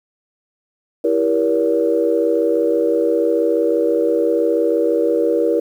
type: chord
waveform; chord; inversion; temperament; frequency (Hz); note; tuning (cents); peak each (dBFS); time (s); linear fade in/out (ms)
sine; E diminished seventh; none; just; 329.6 / 395.6 / 474.7 / 569.6; E4 / G4 / Bb4 / Db5; 0 / +16 / +31 / +47; -19 / -22 / -16 / -21; 1.04-5.6; 5
effects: tanh soft clip ceiling -3 dBFS + 8-bit